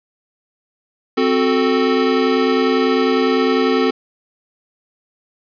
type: chord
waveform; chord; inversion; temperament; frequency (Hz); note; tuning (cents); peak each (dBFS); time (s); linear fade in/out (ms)
square; F# diminished; second; equal; 261.6 / 370 / 440; C4 / F#4 / A4; 0 / 0 / 0; -18 / -20 / -18; 1.17-3.91; 10
effects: resampled to 11025 Hz + 7-bit